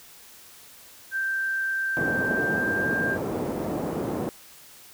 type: tone with pitch glide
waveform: sine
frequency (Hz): 1568 to 1589.9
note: G6 to G6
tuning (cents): 0 to +24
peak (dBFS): -24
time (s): 1.11-3.18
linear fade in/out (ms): 50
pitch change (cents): +24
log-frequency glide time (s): 2.25-2.96
type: band-pass noise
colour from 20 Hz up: pink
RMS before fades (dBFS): -29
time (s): 1.97-4.29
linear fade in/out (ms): 0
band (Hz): 190 to 580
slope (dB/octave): 12
effects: white hiss -49 dBFS RMS until 4.93 s